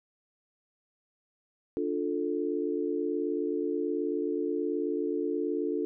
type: chord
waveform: sine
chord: D minor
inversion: none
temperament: just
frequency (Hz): 293.7 / 352.4 / 440.5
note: D4 / F4 / A4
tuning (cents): 0 / +16 / +2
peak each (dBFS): -32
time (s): 1.77-5.85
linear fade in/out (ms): 0
effects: none